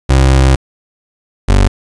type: tone pair in turn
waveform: 30% pulse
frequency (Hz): 66.3 / 48.34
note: C2 / G1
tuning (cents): +23 / -23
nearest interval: perfect fourth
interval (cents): 546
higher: first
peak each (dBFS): -3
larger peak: neither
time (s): 0.09-0.56 / 1.48-1.68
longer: first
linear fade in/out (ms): 10
effects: resampled to 22050 Hz + 7-bit